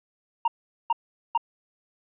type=tone bursts; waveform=triangle; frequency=929 Hz; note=A#5; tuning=6 cents flat; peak=-17 dBFS; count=3; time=0.45-1.377 s; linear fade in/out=5 ms; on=29 ms; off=420 ms; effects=resampled to 8000 Hz